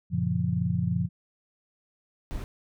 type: chord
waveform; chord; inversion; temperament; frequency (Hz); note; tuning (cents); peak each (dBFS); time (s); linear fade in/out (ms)
sine; Gb major seventh; none; just; 92.5 / 115.62 / 138.75 / 173.43; Gb2 / Bb2 / Db3 / F3; 0 / -14 / +2 / -12; -31 / -30 / -31 / -27; 0.1-1.09; 50
type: noise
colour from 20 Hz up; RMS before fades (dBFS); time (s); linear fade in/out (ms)
brown; -33; 2.31-2.44; 0
effects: none